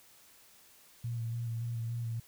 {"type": "tone with vibrato", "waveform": "sine", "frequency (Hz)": 116.54, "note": "A#2", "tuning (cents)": 0, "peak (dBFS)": -33, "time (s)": [1.04, 2.2], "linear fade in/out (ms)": 5, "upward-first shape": "square", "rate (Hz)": 3.5, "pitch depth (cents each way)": 24, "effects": ["white hiss -60 dBFS RMS until 2.27 s"]}